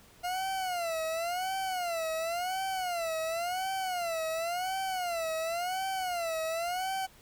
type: tone with vibrato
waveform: 40% pulse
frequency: 702 Hz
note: F5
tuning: 9 cents sharp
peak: -30 dBFS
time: 0.23-7.07 s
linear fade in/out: 20 ms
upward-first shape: sine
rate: 0.93 Hz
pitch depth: 160 cents each way
effects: pink hiss -58 dBFS RMS until 7.21 s